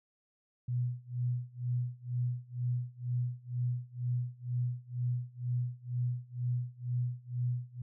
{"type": "tone with tremolo", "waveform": "sine", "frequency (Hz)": 123, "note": "B2", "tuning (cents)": -7, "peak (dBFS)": -28, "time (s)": [0.68, 7.82], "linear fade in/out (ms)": 5, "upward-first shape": "sine", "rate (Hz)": 2.1, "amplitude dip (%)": 95, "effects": []}